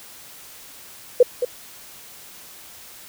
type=tone with echo; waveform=sine; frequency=493.9 Hz; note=B4; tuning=in tune; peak=-7 dBFS; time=1.2-1.23 s; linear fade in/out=5 ms; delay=220 ms; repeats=1; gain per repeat=-10 dB; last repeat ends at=1.45 s; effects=white hiss -43 dBFS RMS until 3.08 s